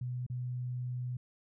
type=tone with dropouts; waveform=sine; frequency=124.5 Hz; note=B2; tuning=14 cents sharp; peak=-34 dBFS; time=0.01-1.17 s; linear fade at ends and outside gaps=5 ms; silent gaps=0.265-0.299 s; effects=none